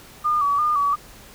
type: tone with vibrato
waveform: sine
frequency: 1174.7 Hz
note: D6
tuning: in tune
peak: -17 dBFS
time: 0.24-0.96 s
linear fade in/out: 20 ms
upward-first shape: square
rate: 2.9 Hz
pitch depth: 54 cents each way
effects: pink hiss -45 dBFS RMS until 1.34 s